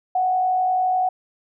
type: tone with frequency modulation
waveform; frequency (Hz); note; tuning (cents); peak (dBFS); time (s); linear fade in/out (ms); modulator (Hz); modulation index
sine; 740; F#5; 0; -17; 0.15-1.09; 5; 51.6; 0.28
effects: none